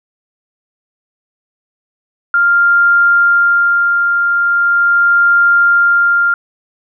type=tone with tremolo; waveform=sine; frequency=1396.9 Hz; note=F6; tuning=in tune; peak=-6 dBFS; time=2.34-6.34 s; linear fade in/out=2 ms; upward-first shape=sine; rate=0.4 Hz; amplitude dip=35%; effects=none